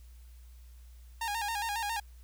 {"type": "tone with vibrato", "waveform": "sawtooth", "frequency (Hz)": 867, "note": "A5", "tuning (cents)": -26, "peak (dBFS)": -28, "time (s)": [1.21, 2], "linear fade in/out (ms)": 5, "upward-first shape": "square", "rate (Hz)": 7.3, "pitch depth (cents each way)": 95, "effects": ["added 60 Hz sine -49 dBFS peak until 2.23 s", "white hiss -66 dBFS RMS until 2.23 s"]}